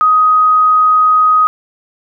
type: tone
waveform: sine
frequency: 1254 Hz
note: D#6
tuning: 13 cents sharp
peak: -6 dBFS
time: 0.01-1.47 s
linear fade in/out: 0 ms
effects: none